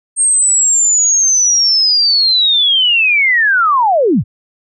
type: linear sweep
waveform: sine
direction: down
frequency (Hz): 8610 to 69.3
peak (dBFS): -8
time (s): 0.16-4.24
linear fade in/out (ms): 50
effects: none